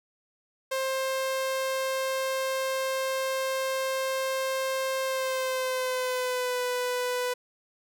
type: tone with pitch glide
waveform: sawtooth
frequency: 529 to 496.4 Hz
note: C5 to B4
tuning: +19 to +9 cents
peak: -23 dBFS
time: 0.71-7.34 s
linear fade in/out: 10 ms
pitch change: -110 cents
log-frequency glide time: 5.04-6.61 s
effects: none